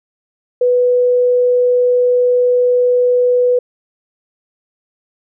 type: tone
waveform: sine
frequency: 493.9 Hz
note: B4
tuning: in tune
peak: -9 dBFS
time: 0.61-3.59 s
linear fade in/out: 5 ms
effects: none